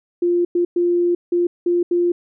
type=tone bursts at uneven times; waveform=sine; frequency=349.2 Hz; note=F4; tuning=in tune; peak=-14 dBFS; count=6; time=0.22-0.45 / 0.55-0.65 / 0.76-1.15 / 1.32-1.47 / 1.66-1.83 / 1.91-2.12 s; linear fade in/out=5 ms; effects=none